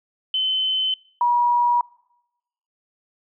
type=tone pair in turn; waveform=sine; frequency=3055 / 962.3 Hz; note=G7 / B5; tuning=-45 / -45 cents; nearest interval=octave + minor sixth; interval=2000 cents; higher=first; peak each=-19 / -15 dBFS; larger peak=second; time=0.34-0.94 / 1.21-1.81 s; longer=neither; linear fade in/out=2 ms; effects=noise-tail reverb RT60 0.9 s tail -24 dB re dry